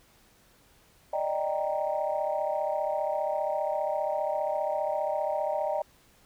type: chord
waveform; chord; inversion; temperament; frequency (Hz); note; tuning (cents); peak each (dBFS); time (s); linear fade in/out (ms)
sine; Eb major seventh; third; equal; 587.3 / 622.3 / 784 / 932.3; D5 / Eb5 / G5 / Bb5; 0 / 0 / 0 / 0; -31 / -30 / -32 / -35; 1.13-5.82; 5
effects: tanh soft clip ceiling -17 dBFS + pink hiss -61 dBFS RMS until 6.25 s